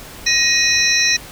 sine tone cluster, 1879 / 2491 / 4031 / 5540 / 5960 Hz, A#6 / D#7 / B7 / F8 / F#8, +13 / +1 / +35 / -15 / +12 cents, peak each -19 dBFS, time 0.26-1.17 s, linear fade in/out 10 ms, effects pink hiss -36 dBFS RMS until 1.31 s

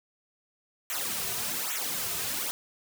white noise with flanger, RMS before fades -32 dBFS, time 0.9-2.51 s, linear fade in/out 0 ms, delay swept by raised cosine 0.2 to 3.7 ms, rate 1.2 Hz, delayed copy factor -0.9, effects none

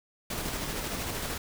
pink noise with tremolo, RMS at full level -33 dBFS, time 0.3-1.38 s, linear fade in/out 5 ms, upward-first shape square, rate 13 Hz, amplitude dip 25%, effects none

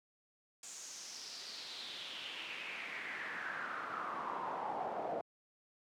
brown noise with band-pass filter sweep, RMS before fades -43 dBFS, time 0.63-5.21 s, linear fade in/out 2 ms, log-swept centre 7300 to 650 Hz, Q 4.2, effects high-pass 200 Hz 12 dB/octave

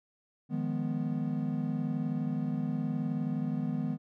triangle chord, F half-diminished seventh, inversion third, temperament equal, 155.56 / 174.61 / 207.7 / 246.9 Hz, Eb3 / F3 / Ab3 / Cb4, 0 / 0 / 0 / 0 cents, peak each -32 / -37 / -34 / -32 dBFS, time 0.49-3.98 s, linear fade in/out 50 ms, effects none

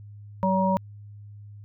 harmonic tone, 189.5 Hz, F#3, 42 cents sharp, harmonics 1 / 3 / 5, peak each -23 / -26 / -24 dBFS, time 0.43-0.77 s, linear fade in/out 0 ms, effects added 103 Hz sine -41 dBFS peak until 1.64 s

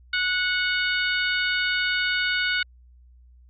harmonic tone, 735 Hz, F#5, 12 cents flat, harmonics 2 / 3 / 4 / 5 / 6, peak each -24 / -28 / -30 / -32 / -34 dBFS, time 0.13-2.63 s, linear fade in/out 5 ms, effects added 61 Hz sine -49 dBFS peak until 3.49 s + AAC 64 kbps

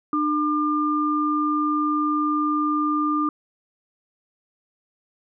sine tone pair together, 300 / 1200 Hz, D4 / D6, +37 / +37 cents, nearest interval 2 octaves, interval 2400 cents, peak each -22 / -22 dBFS, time 0.13-3.29 s, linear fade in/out 2 ms, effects none

